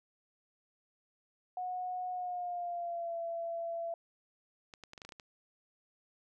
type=tone with pitch glide; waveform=sine; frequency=730 to 673.3 Hz; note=F#5 to E5; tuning=-24 to +36 cents; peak=-35 dBFS; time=1.57-3.94 s; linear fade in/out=2 ms; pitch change=-140 cents; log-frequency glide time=2.11-3.17 s
type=clicks; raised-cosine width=0.2 ms; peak=-31 dBFS; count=9; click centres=4.738 / 4.837 / 4.934 / 4.978 / 5.018 / 5.05 / 5.091 / 5.122 / 5.198 s
effects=none